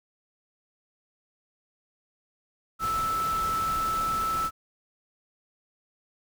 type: tone in noise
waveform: sine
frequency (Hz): 1316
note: E6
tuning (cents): -3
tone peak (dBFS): -25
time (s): 2.79-4.51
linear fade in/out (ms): 50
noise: pink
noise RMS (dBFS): -37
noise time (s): 2.79-4.51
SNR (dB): +9
effects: none